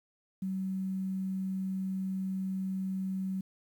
sine tone with quantisation, 190 Hz, F#3, 46 cents sharp, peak -31 dBFS, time 0.42-3.41 s, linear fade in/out 5 ms, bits 10, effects none

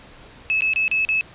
sine tone with dropouts, 2595 Hz, E7, 28 cents flat, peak -17 dBFS, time 0.5-1.21 s, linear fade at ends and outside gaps 0 ms, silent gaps 0.607-0.62 / 0.735-0.76 / 0.88-0.914 / 1.05-1.089 s, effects pink hiss -45 dBFS RMS until 1.34 s + resampled to 8000 Hz

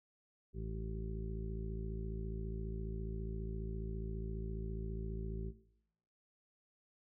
harmonic tone, 54.7 Hz, A1, 9 cents flat, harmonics 1 / 2 / 3 / 4 / 6 / 7 / 8, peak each -41 / -46 / -47 / -52 / -59 / -49 / -62 dBFS, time 0.53-5.53 s, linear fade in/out 50 ms, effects noise-tail reverb RT60 0.8 s tail -17 dB re dry

